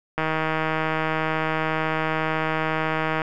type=click train; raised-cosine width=0.5 ms; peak=-9 dBFS; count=481; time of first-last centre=0.18-3.218 s; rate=158 Hz; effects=none